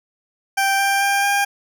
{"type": "tone with pitch steps", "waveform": "20% pulse", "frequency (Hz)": [784, 790.4, 796.8, 803.3], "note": ["G5", "G5", "G5", "G5"], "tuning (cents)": [0, 14, 28, 42], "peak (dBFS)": -11, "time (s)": [0.57, 1.45], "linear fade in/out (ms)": 10, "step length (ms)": 220, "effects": []}